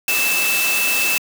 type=tone in noise; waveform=sine; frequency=2637 Hz; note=E7; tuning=in tune; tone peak=-18 dBFS; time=0.08-1.18 s; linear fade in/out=2 ms; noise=white; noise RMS=-21 dBFS; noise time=0.08-1.18 s; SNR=0 dB; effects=high-pass 200 Hz 12 dB/octave